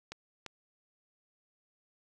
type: clicks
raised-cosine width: 0.2 ms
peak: -24 dBFS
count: 2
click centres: 0.12 / 0.463 s
effects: none